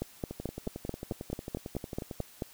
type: two click trains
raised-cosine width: 2 ms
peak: -24 / -19 dBFS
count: 22 / 12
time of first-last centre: 0.31-2.202 / 0.02-2.422 s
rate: 11.1 / 4.58 Hz
effects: white hiss -55 dBFS RMS until 2.53 s